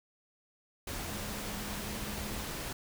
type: tone in noise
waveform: sine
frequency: 207.7 Hz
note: G#3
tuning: in tune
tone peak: -44 dBFS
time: 1.1-2.46 s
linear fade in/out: 5 ms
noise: pink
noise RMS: -39 dBFS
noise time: 0.87-2.73 s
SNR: -8 dB
effects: none